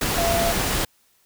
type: tone in noise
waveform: sine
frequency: 679 Hz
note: F5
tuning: 49 cents flat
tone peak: -21 dBFS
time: 0.18-0.52 s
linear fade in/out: 5 ms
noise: pink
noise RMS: -23 dBFS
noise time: 0.01-0.85 s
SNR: -1 dB
effects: white hiss -62 dBFS RMS until 1.25 s